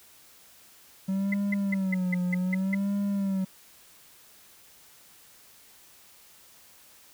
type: tone with vibrato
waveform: triangle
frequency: 190 Hz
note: F#3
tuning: 46 cents sharp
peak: -23 dBFS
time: 1.08-3.45 s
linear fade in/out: 10 ms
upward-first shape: sine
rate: 0.65 Hz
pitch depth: 100 cents each way
type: tone bursts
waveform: sine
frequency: 2037 Hz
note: C7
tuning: 47 cents flat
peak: -26 dBFS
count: 8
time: 1.32-2.748 s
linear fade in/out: 5 ms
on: 21 ms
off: 180 ms
effects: white hiss -55 dBFS RMS until 7.13 s